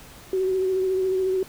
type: tone with vibrato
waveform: sine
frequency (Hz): 376.3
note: F#4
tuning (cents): +29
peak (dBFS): -20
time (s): 0.33-1.43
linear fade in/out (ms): 2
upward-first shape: sine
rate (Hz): 14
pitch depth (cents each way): 26
effects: pink hiss -46 dBFS RMS until 1.48 s